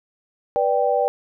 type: chord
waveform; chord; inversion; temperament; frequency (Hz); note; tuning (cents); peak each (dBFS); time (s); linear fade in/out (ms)
sine; G major; first; just; 490 / 588 / 784; B4 / D5 / G5; -14 / +2 / 0; -21; 0.56-1.08; 0
effects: none